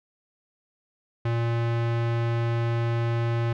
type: tone with low-pass filter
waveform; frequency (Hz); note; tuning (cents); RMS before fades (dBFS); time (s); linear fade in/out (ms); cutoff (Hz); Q
square; 116.8; A#2; +4; -25; 1.25-3.53; 5; 2700; 0.81
effects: none